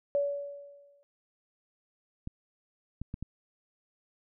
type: tone with exponential decay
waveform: sine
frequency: 569 Hz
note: C#5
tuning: 45 cents sharp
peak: -23 dBFS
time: 0.15-1.03 s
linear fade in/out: 0 ms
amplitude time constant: 190 ms
type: clicks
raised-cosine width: 5 ms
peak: -24 dBFS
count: 4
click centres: 2.274 / 3.016 / 3.141 / 3.226 s
effects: none